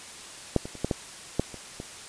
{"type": "clicks", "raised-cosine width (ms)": 2, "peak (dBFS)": [-7, -22, -28, -12, -11, -9, -26, -22], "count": 8, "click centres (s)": [0.563, 0.655, 0.753, 0.846, 0.912, 1.396, 1.543, 1.801], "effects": ["white hiss -43 dBFS RMS until 2.08 s", "resampled to 22050 Hz"]}